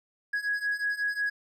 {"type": "beating tone pair", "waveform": "triangle", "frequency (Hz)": [1661.2, 1666.7], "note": ["G#6", "G#6"], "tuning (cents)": [0, 6], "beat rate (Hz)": 5.5, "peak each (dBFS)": [-28, -26], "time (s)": [0.33, 1.3], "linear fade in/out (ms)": 10, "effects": ["tanh soft clip ceiling -23 dBFS"]}